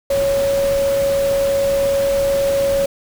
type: tone in noise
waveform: sine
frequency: 554.4 Hz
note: C#5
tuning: in tune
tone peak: -14 dBFS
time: 0.1-2.86 s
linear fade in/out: 5 ms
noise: pink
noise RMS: -28 dBFS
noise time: 0.1-2.86 s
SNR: +11 dB
effects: none